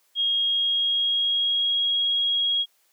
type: tone with pitch glide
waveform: sine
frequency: 3264 to 3294 Hz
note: G#7 to G#7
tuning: -31 to -15 cents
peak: -20 dBFS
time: 0.15-2.66 s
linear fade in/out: 50 ms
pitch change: +16 cents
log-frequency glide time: 0.34-1.81 s
effects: white hiss -65 dBFS RMS until 2.92 s + high-pass 400 Hz 12 dB/octave